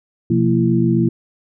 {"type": "tone cluster", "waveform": "sine", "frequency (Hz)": [126, 173.7, 229.1, 336], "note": ["B2", "F3", "A#3", "E4"], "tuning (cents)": [35, -9, -30, 33], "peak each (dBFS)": -18, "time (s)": [0.3, 1.09], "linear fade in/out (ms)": 5, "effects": []}